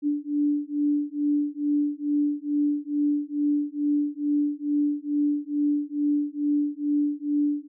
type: beating tone pair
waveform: sine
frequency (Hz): 291.3 / 293.6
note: D4 / D4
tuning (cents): -14 / 0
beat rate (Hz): 2.3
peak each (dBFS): -25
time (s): 0.02-7.68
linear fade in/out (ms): 50
effects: none